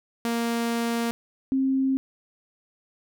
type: tone pair in turn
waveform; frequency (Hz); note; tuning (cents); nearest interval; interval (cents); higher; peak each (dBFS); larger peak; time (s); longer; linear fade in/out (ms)
sawtooth / sine; 233.1 / 266.4; A#3 / C4; 0 / +31; major second; 231; second; -20; neither; 0.25-1.11 / 1.52-1.97; first; 0
effects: none